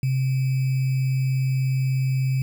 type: tone with sample-and-hold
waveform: sine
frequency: 131.7 Hz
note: C3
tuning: 12 cents sharp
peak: -19 dBFS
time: 0.03-2.42 s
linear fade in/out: 2 ms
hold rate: 2450 Hz
effects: none